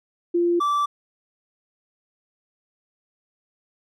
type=tone pair in turn; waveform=sine / triangle; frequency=346 / 1163.8 Hz; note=F4 / D6; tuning=-16 / -16 cents; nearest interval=octave + major sixth; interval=2100 cents; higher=second; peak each=-17 dBFS; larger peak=neither; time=0.34-0.6 / 0.6-0.86 s; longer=neither; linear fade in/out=10 ms; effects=none